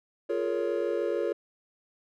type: chord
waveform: triangle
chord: Bb minor seventh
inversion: second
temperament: just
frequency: 349.6 / 419.5 / 466.2 / 559.4 Hz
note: F4 / Ab4 / Bb4 / Db5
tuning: +2 / +17 / 0 / +16 cents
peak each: -30 dBFS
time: 0.29-1.33 s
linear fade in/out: 10 ms
effects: none